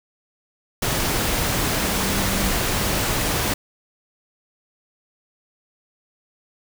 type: tone in noise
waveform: sine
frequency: 196 Hz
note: G3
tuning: in tune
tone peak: -28 dBFS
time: 1.83-2.51 s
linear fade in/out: 5 ms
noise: pink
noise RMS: -22 dBFS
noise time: 0.82-3.54 s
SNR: -9 dB
effects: none